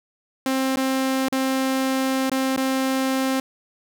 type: tone with dropouts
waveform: sawtooth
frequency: 264.5 Hz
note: C4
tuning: 19 cents sharp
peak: -16 dBFS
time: 0.46-3.4 s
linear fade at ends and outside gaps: 2 ms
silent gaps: 0.76-0.771 / 1.285-1.324 / 2.297-2.316 / 2.564-2.575 s
effects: none